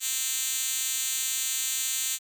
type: tone with high-pass filter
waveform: 5% pulse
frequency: 261.6 Hz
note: C4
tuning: in tune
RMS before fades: -29 dBFS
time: 0-2.19 s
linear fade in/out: 50 ms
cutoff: 5600 Hz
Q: 1.5
effects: none